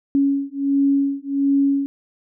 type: beating tone pair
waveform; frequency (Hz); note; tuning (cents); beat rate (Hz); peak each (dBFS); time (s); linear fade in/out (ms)
sine; 277.3 / 278.7; C#4 / C#4; +1 / +9; 1.4; -19; 0.15-1.86; 0
effects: none